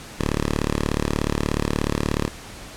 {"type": "tone", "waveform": "5% pulse", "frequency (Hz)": 36.71, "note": "D1", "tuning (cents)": 0, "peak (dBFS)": -10, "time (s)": [0.18, 2.29], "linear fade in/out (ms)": 20, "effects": ["pink hiss -39 dBFS RMS until 2.76 s", "low-pass 10000 Hz 12 dB/octave"]}